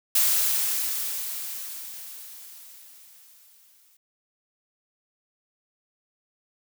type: noise with exponential decay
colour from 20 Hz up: blue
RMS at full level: -20 dBFS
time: 0.15-3.97 s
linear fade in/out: 5 ms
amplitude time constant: 830 ms
effects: none